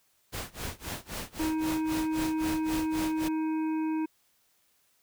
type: noise with tremolo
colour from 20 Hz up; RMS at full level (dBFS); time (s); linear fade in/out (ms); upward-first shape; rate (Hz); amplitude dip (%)
pink; -35; 0.32-3.29; 20; sine; 3.8; 95
type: harmonic tone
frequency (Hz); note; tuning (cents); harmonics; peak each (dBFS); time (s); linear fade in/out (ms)
315.3; D#4; +23; 1 / 3 / 5 / 7 / 8; -27 / -39 / -50 / -54 / -49; 1.39-4.06; 10
effects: white hiss -69 dBFS RMS until 5.02 s